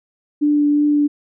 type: tone with vibrato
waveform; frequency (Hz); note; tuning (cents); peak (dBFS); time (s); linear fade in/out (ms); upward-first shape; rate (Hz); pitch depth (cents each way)
sine; 293.7; D4; 0; -12; 0.41-1.08; 20; triangle; 2.8; 12
effects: none